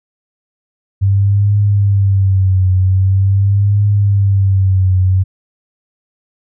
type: tone with vibrato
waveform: sine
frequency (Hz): 97.6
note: G2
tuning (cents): -7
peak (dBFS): -8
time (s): 1.01-5.24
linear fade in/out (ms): 20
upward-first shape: triangle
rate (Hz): 0.44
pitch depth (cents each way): 93
effects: none